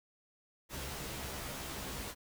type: noise with comb filter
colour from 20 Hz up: pink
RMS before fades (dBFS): -42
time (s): 0.69-2.15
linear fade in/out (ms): 50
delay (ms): 15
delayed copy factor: +0.8
effects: none